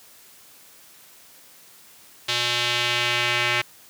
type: tone with band-pass filter sweep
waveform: square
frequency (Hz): 120.5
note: B2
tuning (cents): -42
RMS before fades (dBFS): -23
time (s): 2.28-3.62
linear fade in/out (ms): 10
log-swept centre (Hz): 3600 to 2400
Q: 2
effects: white hiss -50 dBFS RMS until 3.89 s + high-pass 80 Hz 12 dB/octave